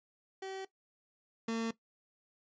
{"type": "tone pair in turn", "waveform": "30% pulse", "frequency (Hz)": [383.6, 227.2], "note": ["G4", "A#3"], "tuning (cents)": [-37, -44], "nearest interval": "major sixth", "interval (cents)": 907, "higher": "first", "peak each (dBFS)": [-37, -30], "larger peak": "second", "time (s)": [[0.42, 0.65], [1.48, 1.71]], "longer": "neither", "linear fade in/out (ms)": 5, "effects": ["noise-tail reverb RT60 0.1 s tail -17 dB re dry", "resampled to 16000 Hz"]}